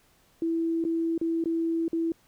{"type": "tone with dropouts", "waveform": "sine", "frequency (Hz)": 330, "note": "E4", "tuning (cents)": 2, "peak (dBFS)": -24, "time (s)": [0.42, 2.12], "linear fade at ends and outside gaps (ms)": 2, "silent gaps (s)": [[0.841, 0.85], [1.179, 1.213], [1.44, 1.457], [1.881, 1.93]], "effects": ["pink hiss -63 dBFS RMS until 2.27 s"]}